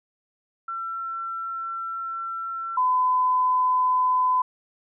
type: tone pair in turn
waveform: sine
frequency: 1349 / 1010.6 Hz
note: E6 / B5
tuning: +40 / +40 cents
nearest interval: perfect fourth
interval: 500 cents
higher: first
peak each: -28 / -18 dBFS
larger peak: second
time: 0.68-2.77 / 2.77-4.42 s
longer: first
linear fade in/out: 5 ms
effects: none